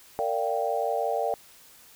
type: chord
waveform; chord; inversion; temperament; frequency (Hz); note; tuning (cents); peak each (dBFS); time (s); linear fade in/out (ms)
sine; G minor seventh; first; equal with one note detuned; 459.7 / 587.3 / 698.5 / 784; Bb4 / D5 / F5 / G5; -24 / 0 / 0 / 0; -30; 0.19-1.34; 0
effects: white hiss -53 dBFS RMS until 1.95 s